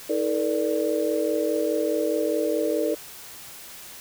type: tone cluster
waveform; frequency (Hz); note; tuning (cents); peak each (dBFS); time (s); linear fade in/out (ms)
sine; 317.5 / 435.4 / 480.2 / 587; D#4 / A4 / B4 / D5; +35 / -18 / -49 / -1; -27; 0.09-2.95; 10
effects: white hiss -42 dBFS RMS until 4 s